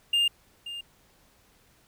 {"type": "tone with echo", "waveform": "triangle", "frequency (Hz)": 2810, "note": "F7", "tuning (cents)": 10, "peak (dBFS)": -19, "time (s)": [0.13, 0.28], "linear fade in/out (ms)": 5, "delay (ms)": 530, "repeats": 1, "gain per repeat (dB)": -14, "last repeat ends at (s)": 0.81, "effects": ["pink hiss -62 dBFS RMS until 1.87 s"]}